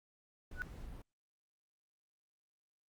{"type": "noise", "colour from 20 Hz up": "brown", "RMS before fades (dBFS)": -48, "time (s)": [0.51, 1.02], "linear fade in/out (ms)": 5}
{"type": "tone with exponential growth", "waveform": "sine", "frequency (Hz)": 1480, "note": "F#6", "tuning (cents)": 0, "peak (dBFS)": -32, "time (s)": [0.53, 0.62], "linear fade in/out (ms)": 0, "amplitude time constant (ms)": 18}
{"effects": ["Opus 48 kbps"]}